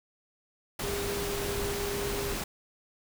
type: tone in noise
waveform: sine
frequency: 403.2 Hz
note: G4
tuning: 49 cents sharp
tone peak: -33 dBFS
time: 0.83-2.34 s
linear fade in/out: 5 ms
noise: pink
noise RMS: -34 dBFS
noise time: 0.79-2.44 s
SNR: -2 dB
effects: none